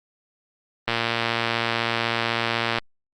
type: click train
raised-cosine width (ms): 0.3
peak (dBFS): -6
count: 222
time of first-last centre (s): 0.88-2.785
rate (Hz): 116
effects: Opus 32 kbps